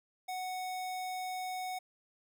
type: tone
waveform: square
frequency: 740 Hz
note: F#5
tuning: in tune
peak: -37 dBFS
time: 0.28-1.79 s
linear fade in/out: 10 ms
effects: none